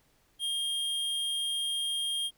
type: tone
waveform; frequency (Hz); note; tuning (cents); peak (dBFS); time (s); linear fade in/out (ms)
square; 3223; G7; +47; -30; 0.39-2.31; 50
effects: pink hiss -68 dBFS RMS until 2.37 s